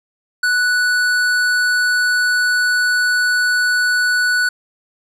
sine tone with hard clipping, 1480 Hz, F#6, in tune, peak -15 dBFS, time 0.43-4.49 s, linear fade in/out 5 ms, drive 12 dB, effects none

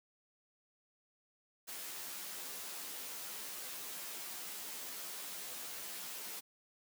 white noise with comb filter, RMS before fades -45 dBFS, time 1.67-6.41 s, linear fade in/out 20 ms, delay 13 ms, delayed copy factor -0.8, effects high-pass 200 Hz 12 dB/octave

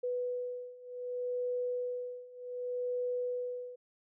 sine beating tone pair, 493.9 / 494.56 Hz, B4 / B4, 0 / +2 cents, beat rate 0.66 Hz, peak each -38 / -36 dBFS, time 0.03-3.76 s, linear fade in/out 10 ms, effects none

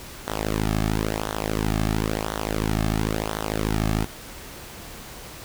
sawtooth tone with flanger, 53.4 Hz, G#1, 49 cents sharp, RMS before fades -25 dBFS, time 0.27-4.05 s, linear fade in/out 10 ms, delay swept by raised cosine 0.4 to 2.1 ms, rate 0.97 Hz, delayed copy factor -0.9, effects pink hiss -40 dBFS RMS until 5.44 s

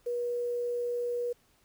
sine tone with quantisation, 482.2 Hz, B4, 41 cents flat, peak -29 dBFS, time 0.06-1.33 s, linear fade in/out 10 ms, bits 9, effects pink hiss -67 dBFS RMS until 1.64 s

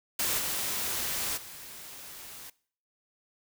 white noise with level steps, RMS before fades -29 / -32 / -45 dBFS, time 0.19-2.5 s, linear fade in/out 5 ms, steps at 0.38 / 1.36 s, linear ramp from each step 20 ms, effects noise-tail reverb RT60 0.5 s tail -21 dB re dry

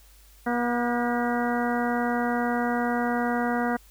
harmonic tone with a mistuned harmonic, 240.6 Hz, B3, 45 cents flat, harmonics 1 / 2 / 3 / 4 / 5 / 6 / 7 / 8, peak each -26 / -31 / -29 / -35 / -36 / -34 / -37 / -37 dBFS, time 0.46-3.77 s, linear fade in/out 10 ms, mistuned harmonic 7, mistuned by -76 cents, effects added 50 Hz sine -52 dBFS peak until 3.9 s + white hiss -57 dBFS RMS until 3.9 s

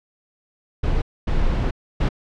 brown noise bursts at uneven times, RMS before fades -19 dBFS, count 3, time 0.83-1.02 / 1.27-1.71 / 2-2.09 s, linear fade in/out 10 ms, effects low-pass 4000 Hz 12 dB/octave

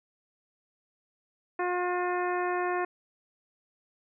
harmonic tone with a mistuned harmonic, 357.9 Hz, F4, 42 cents sharp, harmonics 1 / 2 / 3 / 4 / 5 / 6 / 7, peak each -30 / -32 / -34 / -39 / -37 / -46 / -45 dBFS, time 1.59-2.85 s, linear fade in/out 5 ms, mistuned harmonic 6, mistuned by -34 cents, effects none

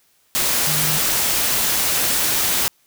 sine tone in noise, 152.7 Hz, D#3, 32 cents flat, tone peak -26 dBFS, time 0.67-0.98 s, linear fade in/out 0 ms, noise white, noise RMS -19 dBFS, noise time 0.35-2.68 s, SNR -10 dB, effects white hiss -60 dBFS RMS until 2.86 s

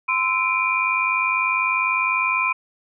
sine tone cluster, 1029 / 1320 / 2348 / 2448 Hz, C6 / E6 / D7 / D#7, -29 / +2 / -1 / -29 cents, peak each -22 / -30 / -23 / -23 dBFS, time 0.08-2.53 s, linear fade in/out 10 ms, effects none

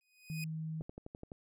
sawtooth tone with exponential growth, 2495 Hz, D#7, 4 cents sharp, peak -36 dBFS, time 0.01-0.44 s, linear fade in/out 1 ms, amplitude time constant 92 ms
sine tone, 158.7 Hz, D#3, 35 cents sharp, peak -37 dBFS, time 0.3-0.82 s, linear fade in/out 0 ms
click train, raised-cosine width 2 ms, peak -32 dBFS, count 7, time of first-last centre 0.81-1.318 s, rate 11.8 Hz
effects none

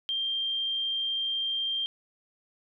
sine tone, 3178 Hz, G7, 23 cents sharp, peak -27 dBFS, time 0.09-1.86 s, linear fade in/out 0 ms, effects none

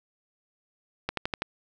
click train, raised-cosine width 0.3 ms, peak -12 dBFS, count 5, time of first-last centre 1.09-1.421 s, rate 12.1 Hz, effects none

